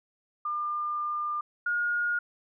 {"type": "tone pair in turn", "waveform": "sine", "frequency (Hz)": [1201, 1431], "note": ["D6", "F6"], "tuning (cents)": [38, 42], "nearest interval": "minor third", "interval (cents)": 304, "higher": "second", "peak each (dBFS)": [-28, -25], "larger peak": "second", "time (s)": [[0.45, 1.41], [1.66, 2.19]], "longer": "first", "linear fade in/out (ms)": 5, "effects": []}